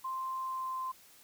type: tone with pitch glide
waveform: sine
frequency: 1046.5 to 1039.3 Hz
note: C6 to C6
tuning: 0 to -12 cents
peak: -34 dBFS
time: 0.04-0.92 s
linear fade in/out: 10 ms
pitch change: -12 cents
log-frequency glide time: 0.39-0.79 s
effects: white hiss -59 dBFS RMS until 1.23 s